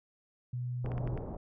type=tone; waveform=sine; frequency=123.47 Hz; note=B2; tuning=in tune; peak=-33 dBFS; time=0.53-1.16 s; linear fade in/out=5 ms
type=low-pass noise; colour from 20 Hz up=pink; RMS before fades=-39 dBFS; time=0.84-1.37 s; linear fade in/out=5 ms; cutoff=780 Hz; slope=24 dB/octave
type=clicks; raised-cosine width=0.5 ms; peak=-30 dBFS; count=5; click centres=0.861 / 0.918 / 0.98 / 1.075 / 1.176 s
effects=none